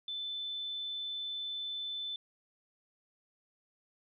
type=tone; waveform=sine; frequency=3520 Hz; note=A7; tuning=in tune; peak=-36 dBFS; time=0.08-2.16 s; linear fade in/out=2 ms; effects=none

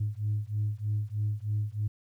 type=beating tone pair; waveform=sine; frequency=103.83 / 107.03 Hz; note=G#2 / A2; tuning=0 / -47 cents; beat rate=3.2 Hz; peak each=-30 dBFS; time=0-1.88 s; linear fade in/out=10 ms; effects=tanh soft clip ceiling -22 dBFS + 11-bit

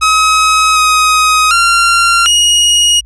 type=tone with pitch steps; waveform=sawtooth; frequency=1274 / 1259 / 1379 / 2883 Hz; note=D#6 / D#6 / F6 / F#7; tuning=+41 / +20 / -22 / -46 cents; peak=-3 dBFS; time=0.01-3.01 s; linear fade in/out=20 ms; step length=750 ms; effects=added 56 Hz sine -32 dBFS peak until 3.05 s + resampled to 24000 Hz

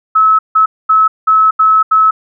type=tone bursts at uneven times; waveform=sine; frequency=1295 Hz; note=E6; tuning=31 cents flat; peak=-5 dBFS; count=6; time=0.15-0.39 / 0.55-0.66 / 0.89-1.08 / 1.27-1.51 / 1.59-1.83 / 1.91-2.11 s; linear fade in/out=10 ms; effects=none

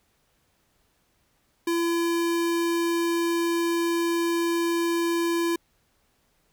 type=tone; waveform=square; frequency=338.4 Hz; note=E4; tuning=45 cents sharp; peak=-23 dBFS; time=1.67-5.56 s; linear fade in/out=5 ms; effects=pink hiss -68 dBFS RMS until 6.52 s

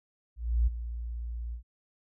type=tone with ADSR envelope; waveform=sine; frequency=58.27 Hz; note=A#1; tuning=in tune; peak=-20 dBFS; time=0.36-1.63 s; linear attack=310 ms; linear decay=16 ms; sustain=-13 dB; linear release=100 ms; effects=none

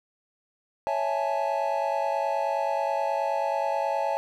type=chord; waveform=triangle; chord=A major seventh; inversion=first; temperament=equal with one note detuned; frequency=556.3 / 659.3 / 830.6 / 880 Hz; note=C#5 / E5 / G#5 / A5; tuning=+6 / 0 / 0 / 0 cents; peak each=-28 dBFS; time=0.87-4.17 s; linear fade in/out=0 ms; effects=none

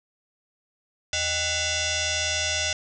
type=tone with frequency modulation; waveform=sine; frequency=1480 Hz; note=F#6; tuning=in tune; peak=-23 dBFS; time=1.13-2.73 s; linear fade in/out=2 ms; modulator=699 Hz; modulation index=7.5; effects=none

